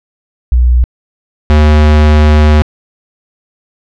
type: tone pair in turn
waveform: sine / square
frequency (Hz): 61 / 75.75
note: B1 / D#2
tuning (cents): -21 / -46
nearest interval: major third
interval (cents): 375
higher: second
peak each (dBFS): -4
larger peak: neither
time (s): 0.52-0.84 / 1.5-2.62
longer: second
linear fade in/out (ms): 0
effects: low-pass 4000 Hz 12 dB/octave